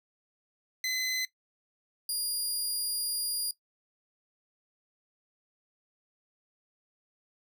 20% pulse tone pair in turn, 2032 / 4833 Hz, B6 / D8, +49 / +49 cents, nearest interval octave + minor third, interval 1500 cents, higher second, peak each -24 dBFS, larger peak neither, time 0.84-1.25 / 2.09-3.51 s, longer second, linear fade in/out 2 ms, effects noise-tail reverb RT60 0.1 s tail -17 dB re dry

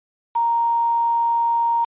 sine tone with quantisation, 932.3 Hz, A#5, in tune, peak -16 dBFS, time 0.35-1.85 s, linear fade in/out 10 ms, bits 6, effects resampled to 8000 Hz

